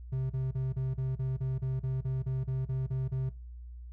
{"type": "tone bursts", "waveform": "triangle", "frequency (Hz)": 130.81, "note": "C3", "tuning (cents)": 0, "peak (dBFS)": -27, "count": 15, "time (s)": [0.12, 3.296], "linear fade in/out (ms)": 10, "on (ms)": 180, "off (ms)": 34, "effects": ["noise-tail reverb RT60 0.3 s tail -20 dB re dry", "added 60 Hz sine -42 dBFS peak until 3.92 s"]}